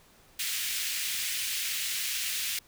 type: high-pass noise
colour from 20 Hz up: pink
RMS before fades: -32 dBFS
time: 0.39-2.59 s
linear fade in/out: 5 ms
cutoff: 2100 Hz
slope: 24 dB/octave
effects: pink hiss -59 dBFS RMS until 2.67 s